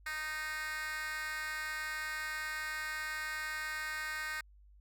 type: tone with high-pass filter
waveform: 10% pulse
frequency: 309.2 Hz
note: D#4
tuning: 11 cents flat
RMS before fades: -39 dBFS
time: 0.06-4.41 s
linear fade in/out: 5 ms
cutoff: 1700 Hz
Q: 2.5
effects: added 50 Hz sine -57 dBFS peak until 4.8 s